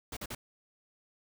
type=noise bursts; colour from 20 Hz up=pink; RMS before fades=-40 dBFS; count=3; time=0.12-0.35 s; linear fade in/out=5 ms; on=48 ms; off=43 ms; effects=none